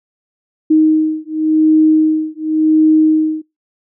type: beating tone pair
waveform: sine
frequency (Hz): 312.1 / 313.01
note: D#4 / D#4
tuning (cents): +5 / +10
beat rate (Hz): 0.91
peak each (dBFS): -12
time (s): 0.7-3.42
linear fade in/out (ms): 10
effects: noise-tail reverb RT60 0.2 s tail -23 dB re dry